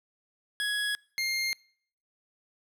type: tone pair in turn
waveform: 25% pulse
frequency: 1672 / 2120 Hz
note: G#6 / C7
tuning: +11 / +22 cents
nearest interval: major third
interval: 411 cents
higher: second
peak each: -24 dBFS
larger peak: neither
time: 0.6-0.95 / 1.18-1.53 s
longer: neither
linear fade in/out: 0 ms
effects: noise-tail reverb RT60 0.6 s tail -26 dB re dry + low-pass 12000 Hz 12 dB/octave